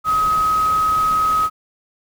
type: tone in noise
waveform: sine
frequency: 1268 Hz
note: D#6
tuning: 32 cents sharp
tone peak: -14 dBFS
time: 0.04-1.5 s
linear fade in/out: 50 ms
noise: pink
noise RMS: -32 dBFS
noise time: 0.04-1.5 s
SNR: +15 dB
effects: none